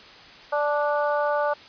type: harmonic tone with a mistuned harmonic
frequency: 293.7 Hz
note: D4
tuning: in tune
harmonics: 2 / 3 / 4 / 5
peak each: -23 / -27 / -29 / -31 dBFS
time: 0.52-1.54 s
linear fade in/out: 10 ms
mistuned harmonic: 3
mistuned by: -15 cents
effects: white hiss -46 dBFS RMS until 1.68 s + resampled to 11025 Hz